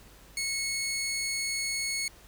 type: tone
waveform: 15% pulse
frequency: 2193 Hz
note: C#7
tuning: 19 cents flat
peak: -23 dBFS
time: 0.37-2.08 s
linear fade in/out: 2 ms
effects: added 50 Hz sine -56 dBFS peak until 2.27 s + pink hiss -55 dBFS RMS until 2.27 s